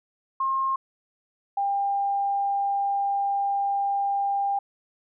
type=tone pair in turn; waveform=sine; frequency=1069 / 798.1 Hz; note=C6 / G5; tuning=+37 / +31 cents; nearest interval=perfect fourth; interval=506 cents; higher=first; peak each=-22 dBFS; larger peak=neither; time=0.4-0.76 / 1.57-4.59 s; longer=second; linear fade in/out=5 ms; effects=none

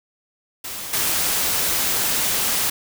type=noise with level steps; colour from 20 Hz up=white; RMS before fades=-31 / -21 dBFS; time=0.64-2.7 s; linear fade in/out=5 ms; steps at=0.93 s; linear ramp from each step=5 ms; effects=none

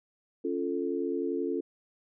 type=chord; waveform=sine; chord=Db augmented; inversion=none; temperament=equal with one note detuned; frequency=277.2 / 347.8 / 440 Hz; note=Db4 / F4 / A4; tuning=0 / -7 / 0 cents; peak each=-33 / -32 / -33 dBFS; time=0.44-1.61 s; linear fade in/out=10 ms; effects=none

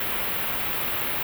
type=band-stop noise; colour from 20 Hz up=white; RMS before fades=-27 dBFS; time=0-1.23 s; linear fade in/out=5 ms; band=3100 to 14000 Hz; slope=24 dB/octave; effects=none

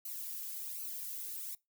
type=noise with flanger; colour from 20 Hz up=violet; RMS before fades=-42 dBFS; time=0.05-1.55 s; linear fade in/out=5 ms; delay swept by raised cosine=0.56 to 2.26 ms; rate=1.3 Hz; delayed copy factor=-0.95; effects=noise-tail reverb RT60 0.2 s tail -22 dB re dry

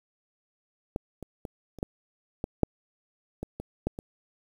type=clicks; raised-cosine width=2 ms; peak=-16 / -25 / -22 / -30 / -15 / -16 / -7 / -20 / -22 / -13 / -23 dBFS; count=11; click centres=0.961 / 1.227 / 1.452 / 1.787 / 1.829 / 2.441 / 2.633 / 3.43 / 3.6 / 3.87 / 3.989 s; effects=8-bit

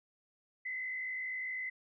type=tone with frequency modulation; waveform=sine; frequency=2032 Hz; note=B6; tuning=49 cents sharp; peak=-36 dBFS; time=0.65-1.7 s; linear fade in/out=10 ms; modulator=52.2 Hz; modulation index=0.95; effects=none

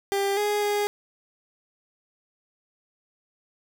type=tone with pitch steps; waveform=30% pulse; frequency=397 / 415.1 / 412.5 Hz; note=G4 / G#4 / G#4; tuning=+22 / -1 / -12 cents; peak=-20 dBFS; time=0.12-0.87 s; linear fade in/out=0 ms; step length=250 ms; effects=none

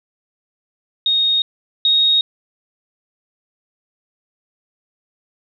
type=tone pair in turn; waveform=sine; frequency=3723 / 3747 Hz; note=A#7 / A#7; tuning=-3 / +8 cents; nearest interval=unison; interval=11 cents; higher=second; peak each=-13 / -11 dBFS; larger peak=second; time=1.06-1.42 / 1.85-2.21 s; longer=neither; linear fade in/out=2 ms; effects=none

